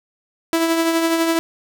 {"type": "tone with tremolo", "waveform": "sawtooth", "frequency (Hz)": 329.6, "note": "E4", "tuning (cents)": 0, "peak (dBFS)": -10, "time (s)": [0.53, 1.39], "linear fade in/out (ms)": 0, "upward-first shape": "triangle", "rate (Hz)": 12, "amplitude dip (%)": 45, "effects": []}